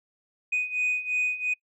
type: beating tone pair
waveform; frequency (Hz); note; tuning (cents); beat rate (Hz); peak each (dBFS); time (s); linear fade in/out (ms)
sine; 2489 / 2491.9; D#7 / D#7; 0 / +2; 2.9; -28 / -25; 0.52-1.54; 10
effects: noise-tail reverb RT60 0.1 s tail -25 dB re dry + tanh soft clip ceiling -20 dBFS